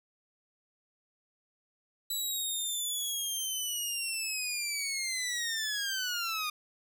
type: linear sweep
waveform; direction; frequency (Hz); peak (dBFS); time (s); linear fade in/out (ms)
15% pulse; down; 3950 to 1212; -25; 2.1-6.5; 5
effects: none